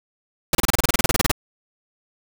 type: noise bursts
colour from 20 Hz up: pink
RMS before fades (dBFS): -17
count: 16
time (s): 0.53-1.315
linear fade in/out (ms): 2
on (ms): 20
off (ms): 31
effects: none